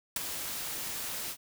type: noise with ADSR envelope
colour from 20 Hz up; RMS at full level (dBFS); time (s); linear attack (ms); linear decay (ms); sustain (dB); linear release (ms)
white; -29; 0.16-1.37; 3; 18; -8; 68
effects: none